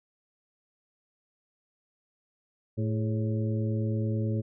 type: harmonic tone with a mistuned harmonic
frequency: 110 Hz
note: A2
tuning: in tune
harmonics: 1 / 2 / 3 / 4 / 5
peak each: -27 / -33 / -37 / -39 / -41 dBFS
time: 2.77-4.42 s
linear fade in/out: 20 ms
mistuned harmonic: 4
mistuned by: -82 cents
effects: none